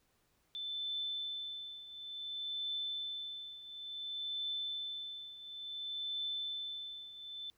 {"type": "tone with tremolo", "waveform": "sine", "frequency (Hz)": 3526, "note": "A7", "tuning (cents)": 3, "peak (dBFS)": -35, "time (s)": [0.55, 7.5], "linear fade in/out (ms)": 0, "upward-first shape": "triangle", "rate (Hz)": 0.57, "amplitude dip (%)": 80, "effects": ["pink hiss -75 dBFS RMS until 7.57 s"]}